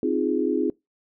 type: chord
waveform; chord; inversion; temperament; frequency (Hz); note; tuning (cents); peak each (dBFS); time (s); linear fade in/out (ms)
sine; F minor seventh; second; equal; 261.6 / 311.1 / 349.2 / 415.3; C4 / Eb4 / F4 / Ab4; 0 / 0 / 0 / 0; -26; 0.03-0.7; 2
effects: noise-tail reverb RT60 0.2 s tail -24 dB re dry